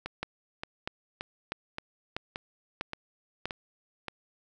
two click trains, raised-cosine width 0.3 ms, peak -19 / -16 dBFS, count 8 / 6, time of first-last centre 0.06-4.083 / 0.23-3.456 s, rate 1.74 / 1.55 Hz, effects none

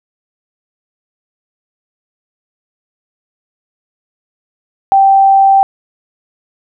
sine tone, 781 Hz, G5, 7 cents flat, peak -4 dBFS, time 4.92-5.63 s, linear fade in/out 0 ms, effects none

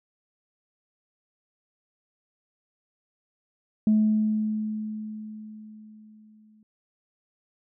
sine tone with exponential decay, 215.1 Hz, A3, 39 cents flat, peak -15 dBFS, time 3.87-6.63 s, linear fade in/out 2 ms, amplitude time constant 600 ms, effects tanh soft clip ceiling -13 dBFS

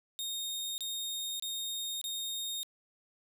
sawtooth tone bursts, 3699 Hz, A#7, 14 cents flat, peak -32 dBFS, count 4, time 0.19-2.631 s, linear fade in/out 0 ms, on 590 ms, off 27 ms, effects none

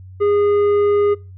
sine tone with tanh clipping, 410 Hz, G#4, 22 cents flat, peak -14 dBFS, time 0.2-1.15 s, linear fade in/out 20 ms, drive 8 dB, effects noise-tail reverb RT60 0.3 s tail -24 dB re dry + added 93 Hz sine -35 dBFS peak until 1.37 s

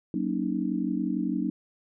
sine chord, D# minor seventh, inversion first, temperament just, 186.68 / 233.3 / 280 / 311.1 Hz, F#3 / A#3 / C#4 / D#4, +16 / +2 / +18 / 0 cents, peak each -31 dBFS, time 0.14-1.5 s, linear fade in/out 2 ms, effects none

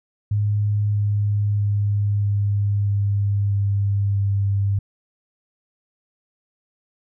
sine tone with pitch steps, 103.83 / 103.11 / 102.4 / 101.69 / 100.99 / 100.29 / 99.6 Hz, G#2 / G#2 / G#2 / G#2 / G#2 / G2 / G2, 0 / -12 / -24 / -36 / -48 / +40 / +28 cents, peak -17 dBFS, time 0.31-4.79 s, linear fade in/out 5 ms, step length 640 ms, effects none

